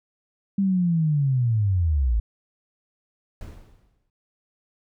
sine linear sweep, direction down, 200 to 51.5 Hz, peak -18 dBFS, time 0.58-2.2 s, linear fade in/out 5 ms
brown noise with exponential decay, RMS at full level -35 dBFS, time 3.41-4.1 s, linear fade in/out 1 ms, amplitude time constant 150 ms
effects none

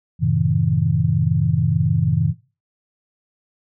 sine chord, F# diminished seventh, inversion none, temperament just, 92.5 / 111 / 133.2 / 159.84 Hz, F#2 / A2 / C3 / Eb3, 0 / +16 / +31 / +47 cents, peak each -23 / -22 / -20 / -19 dBFS, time 0.19-2.34 s, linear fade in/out 50 ms, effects noise-tail reverb RT60 0.3 s tail -17 dB re dry

